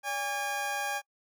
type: tone pair together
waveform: 20% pulse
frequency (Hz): 573.6 / 813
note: D5 / G#5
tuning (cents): -41 / -37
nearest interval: tritone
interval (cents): 604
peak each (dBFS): -34 / -26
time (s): 0.03-1.02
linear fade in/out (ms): 50
effects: noise-tail reverb RT60 0.1 s tail -26 dB re dry